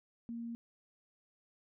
sine tone, 233.1 Hz, A#3, in tune, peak -39 dBFS, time 0.29-0.55 s, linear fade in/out 0 ms, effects none

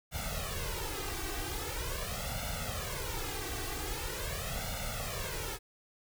pink noise with flanger, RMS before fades -37 dBFS, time 0.11-5.59 s, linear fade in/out 50 ms, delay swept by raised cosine 1.4 to 2.6 ms, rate 0.43 Hz, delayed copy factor +1, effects none

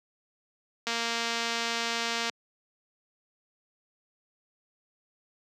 click train, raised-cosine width 0.2 ms, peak -13 dBFS, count 332, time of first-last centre 0.87-2.297 s, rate 232 Hz, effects high-pass 200 Hz 12 dB/octave

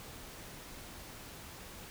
silence, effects pink hiss -49 dBFS RMS until 1.9 s

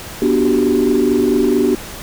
sine chord, G major seventh, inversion first, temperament just, 245 / 294 / 367.5 / 392 Hz, B3 / D4 / F#4 / G4, -14 / +2 / -12 / 0 cents, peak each -16 dBFS, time 0.22-1.75 s, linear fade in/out 2 ms, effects tanh soft clip ceiling -4 dBFS + pink hiss -31 dBFS RMS until 2.02 s

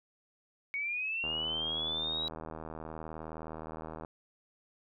sine linear sweep, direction up, 2217 to 3891 Hz, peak -32 dBFS, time 0.74-2.28 s, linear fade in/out 0 ms
click train, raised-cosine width 1 ms, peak -28 dBFS, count 224, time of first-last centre 1.24-4.049 s, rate 79.4 Hz
effects none

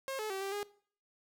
sawtooth tone with pitch steps, 537 / 430.4 / 385.5 / 392.1 / 410 Hz, C5 / A4 / G4 / G4 / G#4, +45 / -38 / -29 / 0 / -22 cents, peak -32 dBFS, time 0.08-0.63 s, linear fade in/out 0 ms, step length 110 ms, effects noise-tail reverb RT60 0.5 s tail -20 dB re dry

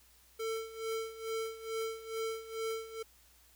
square tone with tremolo, 447.2 Hz, A4, 28 cents sharp, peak -34 dBFS, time 0.39-3.03 s, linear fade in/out 10 ms, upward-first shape sine, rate 2.3 Hz, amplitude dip 80%, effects added 60 Hz sine -67 dBFS peak until 3.55 s + white hiss -64 dBFS RMS until 3.55 s

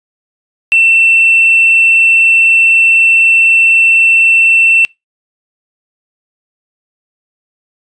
sine tone with hard clipping, 2688 Hz, E7, 33 cents sharp, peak -5 dBFS, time 0.72-4.85 s, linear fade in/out 0 ms, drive 1 dB, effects noise-tail reverb RT60 0.2 s tail -25 dB re dry + resampled to 22050 Hz

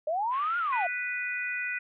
sine linear two-way sweep, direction up then down, 586 to 1444 to 660 Hz, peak -26 dBFS, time 0.07-0.87 s, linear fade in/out 5 ms, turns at 0.58 s
pink band-pass noise, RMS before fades -46 dBFS, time 0.3-0.88 s, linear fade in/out 50 ms, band 1100 to 3100 Hz, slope 48 dB/octave
harmonic tone, 493.9 Hz, B4, in tune, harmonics 3 / 4 / 5, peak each -34 / -34 / -34 dBFS, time 0.72-1.79 s, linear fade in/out 10 ms
effects none

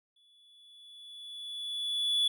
triangle tone with exponential growth, 3432 Hz, A7, 44 cents flat, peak -22 dBFS, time 0.16-2.28 s, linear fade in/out 5 ms, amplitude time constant 460 ms, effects none

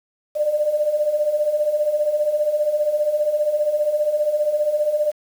sine beating tone pair, 587.3 / 602.3 Hz, D5 / D5, 0 / +44 cents, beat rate 15 Hz, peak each -24 / -18 dBFS, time 0.35-5.12 s, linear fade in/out 20 ms, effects 7-bit

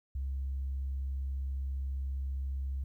sine tone, 67.4 Hz, C#2, 48 cents flat, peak -31 dBFS, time 0.15-2.84 s, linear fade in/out 5 ms, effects tanh soft clip ceiling -29 dBFS + 12-bit

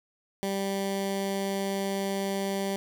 15% pulse tone with notch filter, 196 Hz, G3, in tune, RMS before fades -30 dBFS, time 0.43-2.76 s, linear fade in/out 0 ms, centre 1400 Hz, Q 1.7, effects none

